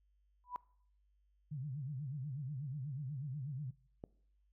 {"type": "tone with exponential growth", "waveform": "sine", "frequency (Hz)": 987.8, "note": "B5", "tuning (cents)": 0, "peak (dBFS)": -34, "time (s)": [0.44, 0.56], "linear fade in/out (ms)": 0, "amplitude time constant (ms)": 26}
{"type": "tone with vibrato", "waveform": "sine", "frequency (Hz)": 138.59, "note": "C#3", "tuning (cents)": 0, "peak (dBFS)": -39, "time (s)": [1.51, 3.71], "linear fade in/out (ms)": 10, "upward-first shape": "sine", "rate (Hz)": 8.2, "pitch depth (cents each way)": 180}
{"type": "click", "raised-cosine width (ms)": 2, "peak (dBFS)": -32, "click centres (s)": 4.039}
{"effects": ["noise-tail reverb RT60 0.6 s tail -22 dB re dry", "added 50 Hz sine -70 dBFS peak until 4.52 s"]}